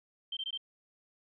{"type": "tone bursts", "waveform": "sine", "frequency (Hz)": 3135, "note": "G7", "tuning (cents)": -1, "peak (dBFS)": -34, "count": 4, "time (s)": [0.32, 0.576], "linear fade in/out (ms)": 5, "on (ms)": 49, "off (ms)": 20, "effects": []}